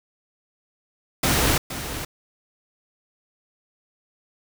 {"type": "noise with echo", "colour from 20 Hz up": "pink", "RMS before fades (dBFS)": -20, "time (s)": [1.23, 1.58], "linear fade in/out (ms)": 5, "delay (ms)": 470, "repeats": 1, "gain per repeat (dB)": -11, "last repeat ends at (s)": 2.05, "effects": []}